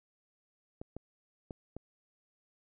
clicks, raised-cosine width 2 ms, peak -28 dBFS, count 4, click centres 0.815 / 0.966 / 1.508 / 1.766 s, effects none

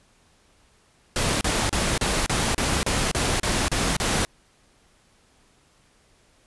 pink noise bursts, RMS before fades -23 dBFS, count 11, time 1.16-4.25 s, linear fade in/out 0 ms, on 250 ms, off 34 ms, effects pink hiss -60 dBFS RMS until 6.46 s + resampled to 24000 Hz

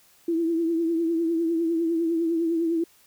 sine tone with vibrato, 331.7 Hz, E4, 11 cents sharp, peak -21 dBFS, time 0.28-2.84 s, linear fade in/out 5 ms, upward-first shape triangle, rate 9.9 Hz, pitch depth 60 cents each way, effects white hiss -58 dBFS RMS until 3.06 s

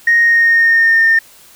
sine tone with pitch glide, 1864.7 to 1814.8 Hz, A#6 to A#6, 0 to -47 cents, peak -6 dBFS, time 0.07-1.19 s, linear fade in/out 5 ms, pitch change -47 cents, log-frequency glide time 0.22-1.06 s, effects tanh soft clip ceiling -3 dBFS + white hiss -43 dBFS RMS until 1.55 s

